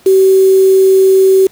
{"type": "tone with quantisation", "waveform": "sine", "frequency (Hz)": 382.3, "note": "G4", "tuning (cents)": -43, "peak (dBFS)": -4, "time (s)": [0.06, 1.47], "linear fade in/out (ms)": 5, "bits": 4, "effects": ["pink hiss -45 dBFS RMS until 1.51 s", "high-pass 60 Hz 12 dB/octave"]}